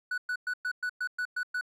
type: tone bursts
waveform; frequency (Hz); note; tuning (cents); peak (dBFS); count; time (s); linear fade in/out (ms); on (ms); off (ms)
triangle; 1480; F#6; 0; -27; 9; 0.11-1.611; 5; 69; 110
effects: none